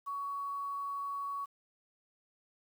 sine tone with quantisation, 1122 Hz, C#6, 21 cents sharp, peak -35 dBFS, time 0.06-1.46 s, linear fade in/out 20 ms, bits 10, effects none

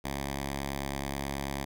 5% pulse tone with notch filter, 69.3 Hz, C#2, in tune, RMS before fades -35 dBFS, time 0.04-1.65 s, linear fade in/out 10 ms, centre 460 Hz, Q 1.6, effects none

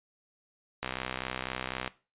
click train, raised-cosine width 0.3 ms, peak -16 dBFS, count 68, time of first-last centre 0.83-1.877 s, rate 64 Hz, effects noise-tail reverb RT60 0.3 s tail -17 dB re dry + resampled to 8000 Hz

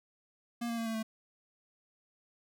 square tone with pitch steps, 236.1 / 232.2 / 228.3 / 224.5 / 220.8 Hz, A#3 / A#3 / A#3 / A3 / A3, +22 / -7 / -36 / +35 / +6 cents, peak -34 dBFS, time 0.61-1.03 s, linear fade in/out 10 ms, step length 84 ms, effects none

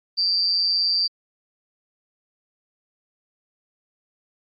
sine tone with amplitude modulation, 4699 Hz, D8, in tune, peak -15 dBFS, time 0.17-1.08 s, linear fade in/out 20 ms, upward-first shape sine, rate 181 Hz, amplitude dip 70%, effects AAC 48 kbps

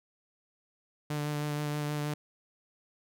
sawtooth tone with vibrato, 148.3 Hz, D3, 17 cents sharp, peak -27 dBFS, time 1.1-2.14 s, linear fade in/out 5 ms, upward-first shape sine, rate 6.3 Hz, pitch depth 15 cents each way, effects none

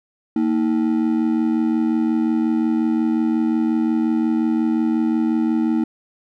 triangle ring-modulated tone, 274.1 Hz, C#4, 19 cents flat, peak -11 dBFS, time 0.36-5.84 s, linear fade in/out 2 ms, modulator 42.8 Hz, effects none

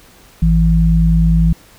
sine tone pair together, 55 / 164.81 Hz, A1 / E3, 0 / 0 cents, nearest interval octave + perfect fifth, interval 1900 cents, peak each -11 dBFS, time 0.42-1.53 s, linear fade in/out 5 ms, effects pink hiss -45 dBFS RMS until 1.78 s

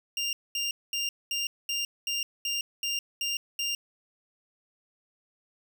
25% pulse tone bursts, 2794 Hz, F7, in tune, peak -24 dBFS, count 10, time 0.17-3.75 s, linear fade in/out 2 ms, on 160 ms, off 220 ms, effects none

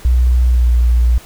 sine tone with pitch glide, 61.74 to 59.67 Hz, B1 to A#1, 0 to +41 cents, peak -8 dBFS, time 0.05-1.18 s, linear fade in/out 0 ms, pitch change -59 cents, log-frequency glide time 0.44-0.72 s, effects pink hiss -39 dBFS RMS until 1.25 s

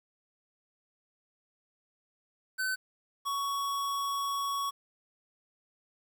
square tone pair in turn, 1521 / 1117.5 Hz, F#6 / C#6, +47 / +14 cents, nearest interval perfect fourth, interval 533 cents, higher first, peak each -30 / -31 dBFS, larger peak first, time 2.58-2.76 / 3.25-4.71 s, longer second, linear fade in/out 20 ms, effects 10-bit

